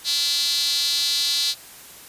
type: tone with high-pass filter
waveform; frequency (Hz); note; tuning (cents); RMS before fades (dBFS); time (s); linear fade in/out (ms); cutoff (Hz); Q
square; 155.56; D#3; 0; -22; 0.04-1.55; 50; 4100; 5.5
effects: white hiss -43 dBFS RMS until 2.08 s + resampled to 32000 Hz